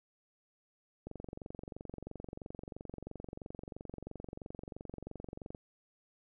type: click train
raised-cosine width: 2 ms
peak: -30 dBFS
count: 104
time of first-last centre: 1.07-5.548 s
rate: 23 Hz
effects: none